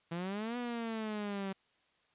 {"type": "exponential two-way sweep", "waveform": "sawtooth", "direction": "up then down", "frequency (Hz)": [164.81, 246.2, 191.2], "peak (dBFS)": -32, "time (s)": [0.11, 1.53], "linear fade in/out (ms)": 10, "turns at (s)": 0.57, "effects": ["white hiss -72 dBFS RMS until 2.14 s", "resampled to 8000 Hz"]}